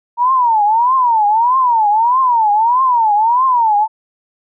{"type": "tone with vibrato", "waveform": "sine", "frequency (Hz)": 932.3, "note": "A#5", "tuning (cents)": 0, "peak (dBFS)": -9, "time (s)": [0.17, 3.88], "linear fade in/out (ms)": 50, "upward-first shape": "triangle", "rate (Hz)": 1.6, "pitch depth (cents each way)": 240, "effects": []}